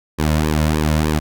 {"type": "tone with flanger", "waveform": "sawtooth", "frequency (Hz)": 77, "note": "D#2", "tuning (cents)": -17, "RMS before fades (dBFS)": -17, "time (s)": [0.18, 1.2], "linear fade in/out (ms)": 20, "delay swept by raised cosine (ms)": [1.4, 2.6], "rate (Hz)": 3.3, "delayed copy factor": -1, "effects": []}